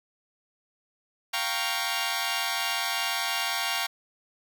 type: chord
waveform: 10% pulse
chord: G half-diminished seventh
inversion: third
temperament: equal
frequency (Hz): 698.5 / 784 / 932.3 / 1108.7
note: F5 / G5 / Bb5 / Db6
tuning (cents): 0 / 0 / 0 / 0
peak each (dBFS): -24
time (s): 1.33-3.87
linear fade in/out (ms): 10
effects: none